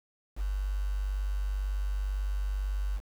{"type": "tone with quantisation", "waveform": "sine", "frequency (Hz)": 49, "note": "G1", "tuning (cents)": 0, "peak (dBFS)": -28, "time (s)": [0.36, 3.01], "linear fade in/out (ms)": 50, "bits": 8, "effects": []}